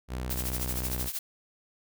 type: tone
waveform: sawtooth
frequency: 62.8 Hz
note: B1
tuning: 30 cents sharp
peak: -28 dBFS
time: 0.08-1.1 s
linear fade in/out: 50 ms
type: noise with tremolo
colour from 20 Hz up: blue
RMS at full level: -31 dBFS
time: 0.3-1.19 s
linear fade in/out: 2 ms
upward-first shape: triangle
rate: 13 Hz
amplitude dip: 85%
effects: none